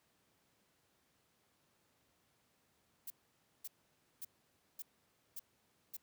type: noise bursts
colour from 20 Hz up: violet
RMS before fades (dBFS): -45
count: 6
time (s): 3.07-5.968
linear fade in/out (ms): 5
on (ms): 33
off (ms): 540
effects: pink hiss -75 dBFS RMS until 6.02 s + high-pass 100 Hz 12 dB/octave